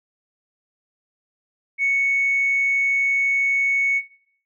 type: tone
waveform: sine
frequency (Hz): 2217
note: C#7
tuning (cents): 0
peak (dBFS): -16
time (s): 1.78-4.02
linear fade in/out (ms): 50
effects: noise-tail reverb RT60 0.6 s tail -18 dB re dry + tanh soft clip ceiling -12 dBFS